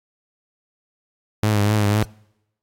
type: tone with vibrato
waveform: sawtooth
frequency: 104.7 Hz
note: G#2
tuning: 15 cents sharp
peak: -12 dBFS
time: 1.43-2.03 s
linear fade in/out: 0 ms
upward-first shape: triangle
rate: 4 Hz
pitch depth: 61 cents each way
effects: noise-tail reverb RT60 0.9 s tail -26 dB re dry + AAC 64 kbps